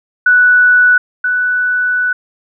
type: tone pair in turn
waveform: sine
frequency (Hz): 1480 / 1486.5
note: F#6 / F#6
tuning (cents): 0 / +8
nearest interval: unison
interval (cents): 8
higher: second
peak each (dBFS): -5 / -11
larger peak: first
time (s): 0.26-0.98 / 1.24-2.13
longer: second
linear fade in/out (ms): 5
effects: none